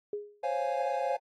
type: tone with exponential decay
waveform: sine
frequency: 413.7 Hz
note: G#4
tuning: 7 cents flat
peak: -29 dBFS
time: 0.13-0.44 s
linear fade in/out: 2 ms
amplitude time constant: 66 ms
type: chord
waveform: triangle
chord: Db major seventh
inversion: third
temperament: equal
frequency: 523.3 / 554.4 / 698.5 / 830.6 Hz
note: C5 / Db5 / F5 / Ab5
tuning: 0 / 0 / 0 / 0 cents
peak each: -32 dBFS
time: 0.43-1.17 s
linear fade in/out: 10 ms
effects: AAC 32 kbps